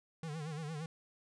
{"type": "tone with vibrato", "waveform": "square", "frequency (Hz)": 155, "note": "D#3", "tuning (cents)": -6, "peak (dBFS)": -40, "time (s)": [0.23, 0.86], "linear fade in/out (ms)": 2, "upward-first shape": "sine", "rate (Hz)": 8.7, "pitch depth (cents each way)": 110, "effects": ["resampled to 22050 Hz"]}